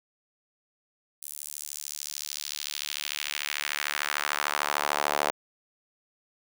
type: tone with high-pass filter sweep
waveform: sawtooth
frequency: 73.42 Hz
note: D2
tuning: in tune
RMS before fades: -32 dBFS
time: 1.22-5.31 s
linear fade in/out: 5 ms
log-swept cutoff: 10000 to 670 Hz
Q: 1.4
effects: none